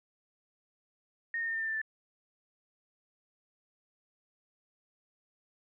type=tone with pitch steps; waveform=sine; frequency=1849 / 1834.1 / 1819.3 / 1804.7 / 1790.1 / 1775.7 / 1761.4 Hz; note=A#6 / A#6 / A#6 / A6 / A6 / A6 / A6; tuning=-15 / -29 / -43 / +43 / +29 / +15 / +1 cents; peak=-31 dBFS; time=1.34-1.816 s; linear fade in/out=2 ms; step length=68 ms; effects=none